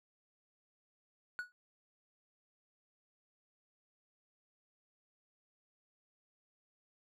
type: tone with exponential decay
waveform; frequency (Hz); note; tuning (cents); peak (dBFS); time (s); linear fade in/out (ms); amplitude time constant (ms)
triangle; 1466; F#6; -16; -32; 1.39-1.52; 0; 28
effects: none